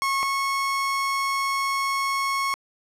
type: tone pair in turn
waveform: 30% pulse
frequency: 1092 / 1096.1 Hz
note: C#6 / C#6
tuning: -26 / -20 cents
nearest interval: unison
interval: 6 cents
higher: second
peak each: -19 / -20 dBFS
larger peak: first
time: 0.02-0.23 / 0.23-2.54 s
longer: second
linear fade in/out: 0 ms
effects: low-pass 11000 Hz 12 dB/octave